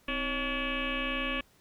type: tone with frequency modulation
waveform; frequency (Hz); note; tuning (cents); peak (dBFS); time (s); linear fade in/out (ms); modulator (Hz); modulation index
sine; 1424; F6; +33; -29; 0.08-1.41; 5; 291; 5.3
effects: pink hiss -64 dBFS RMS until 1.6 s